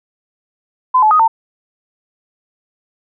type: tone with pitch steps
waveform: sine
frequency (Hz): 1018 / 861 / 1249 / 902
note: C6 / A5 / D#6 / A5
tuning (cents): -48 / -38 / +6 / +43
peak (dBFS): -7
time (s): 0.94-1.28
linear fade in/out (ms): 10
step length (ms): 85
effects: none